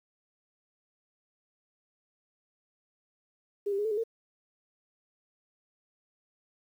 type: tone with pitch steps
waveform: sine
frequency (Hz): 406.9 / 395.7 / 414.9 / 442.1 / 414.7 / 454.7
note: G#4 / G4 / G#4 / A4 / G#4 / A#4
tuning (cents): -35 / +16 / -2 / +8 / -3 / -43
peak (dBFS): -27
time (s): 3.66-4.038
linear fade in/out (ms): 10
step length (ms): 63
effects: 10-bit